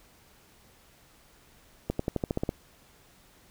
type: accelerating click train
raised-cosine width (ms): 2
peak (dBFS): -14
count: 9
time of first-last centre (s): 1.9-2.491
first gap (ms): 94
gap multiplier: 0.93
effects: pink hiss -59 dBFS RMS until 3.5 s